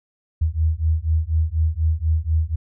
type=beating tone pair; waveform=sine; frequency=77.78 / 81.88 Hz; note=D#2 / E2; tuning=0 / -11 cents; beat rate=4.1 Hz; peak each=-20 dBFS; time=0.41-2.56 s; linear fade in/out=10 ms; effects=none